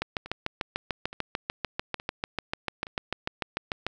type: two click trains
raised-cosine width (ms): 0.3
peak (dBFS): -24 / -12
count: 4 / 27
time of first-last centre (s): 0.26-2.869 / 0.02-3.866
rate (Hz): 1.15 / 6.76
effects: none